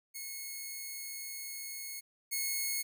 5% pulse tone pair in turn, 2182 / 2182 Hz, C#7 / C#7, -28 / -28 cents, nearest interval unison, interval 0 cents, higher neither, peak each -30 / -22 dBFS, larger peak second, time 0.14-2.01 / 2.31-2.83 s, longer first, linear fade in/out 20 ms, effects none

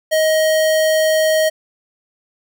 square tone, 629 Hz, D#5, 19 cents sharp, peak -13 dBFS, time 0.11-1.5 s, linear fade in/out 20 ms, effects 9-bit

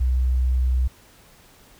sine tone, 63.3 Hz, B1, 43 cents sharp, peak -17 dBFS, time 0-0.88 s, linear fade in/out 10 ms, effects pink hiss -52 dBFS RMS until 1.79 s

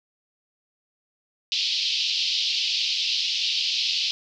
white band-pass noise, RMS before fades -25 dBFS, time 1.52-4.11 s, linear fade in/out 0 ms, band 2700 to 5000 Hz, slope 48 dB/octave, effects none

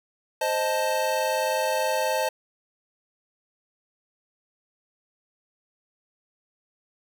square chord, A diminished, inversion first, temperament equal, 523.3 / 622.3 / 880 Hz, C5 / Eb5 / A5, 0 / 0 / 0 cents, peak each -28 dBFS, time 0.41-2.29 s, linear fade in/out 5 ms, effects none

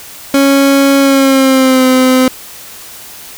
30% pulse tone with pitch glide, 276.1 to 257.6 Hz, C#4 to C4, -7 to -27 cents, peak -3 dBFS, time 0.34-2.28 s, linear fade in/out 2 ms, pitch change -120 cents, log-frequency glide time 0.99-1.85 s, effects white hiss -31 dBFS RMS until 3.37 s

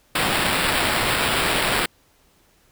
white noise with sample-and-hold, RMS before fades -21 dBFS, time 0.15-1.86 s, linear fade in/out 5 ms, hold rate 6300 Hz, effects pink hiss -59 dBFS RMS until 2.71 s

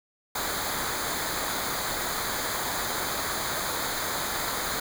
pink noise with comb filter, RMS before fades -30 dBFS, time 0.35-4.8 s, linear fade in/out 5 ms, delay 0.36 ms, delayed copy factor -0.75, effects none

